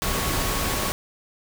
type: tone in noise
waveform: sine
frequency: 1108.7 Hz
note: C#6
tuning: in tune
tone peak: -34 dBFS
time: 0.02-0.92 s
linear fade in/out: 0 ms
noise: pink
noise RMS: -25 dBFS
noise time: 0.02-0.92 s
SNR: -12 dB
effects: none